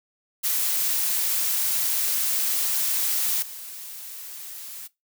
blue noise with level steps, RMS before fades -24 / -38 dBFS, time 0.43-4.88 s, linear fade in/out 20 ms, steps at 3.42 s, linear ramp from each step 5 ms, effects noise-tail reverb RT60 0.2 s tail -20 dB re dry

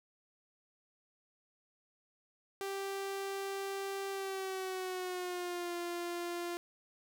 sawtooth tone with pitch glide, 392 to 347.2 Hz, G4 to F4, 0 to -10 cents, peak -33 dBFS, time 2.61-6.57 s, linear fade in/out 0 ms, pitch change -210 cents, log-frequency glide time 4.1-5.75 s, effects none

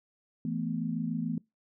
sine chord, E suspended fourth, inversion none, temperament equal with one note detuned, 165.86 / 220 / 246.9 Hz, E3 / A3 / B3, +11 / 0 / 0 cents, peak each -34 dBFS, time 0.45-1.38 s, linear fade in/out 2 ms, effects noise-tail reverb RT60 0.2 s tail -24 dB re dry

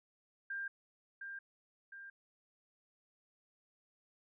sine tone with echo, 1594 Hz, G6, 28 cents sharp, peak -38 dBFS, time 0.5-0.68 s, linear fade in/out 5 ms, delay 710 ms, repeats 2, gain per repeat -5 dB, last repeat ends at 2.1 s, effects none

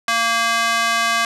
square tone with high-pass filter, 230.3 Hz, A#3, 21 cents flat, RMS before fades -18 dBFS, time 0.08-1.25 s, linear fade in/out 2 ms, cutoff 1200 Hz, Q 1.2, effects low-pass 9000 Hz 12 dB/octave

